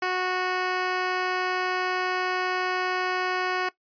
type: tone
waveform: 10% pulse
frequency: 367.4 Hz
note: F#4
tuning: 12 cents flat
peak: -16 dBFS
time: 0.02-3.69 s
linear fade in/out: 5 ms
effects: noise-tail reverb RT60 0.1 s tail -18 dB re dry + resampled to 11025 Hz